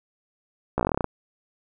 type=slowing click train; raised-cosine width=1 ms; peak=-9 dBFS; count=12; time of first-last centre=0.78-1.043 s; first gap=15 ms; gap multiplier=1.09; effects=none